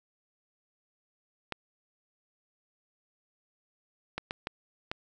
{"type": "clicks", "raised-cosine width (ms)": 0.3, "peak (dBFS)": -17, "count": 5, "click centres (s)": [1.523, 4.18, 4.309, 4.471, 4.915], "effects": []}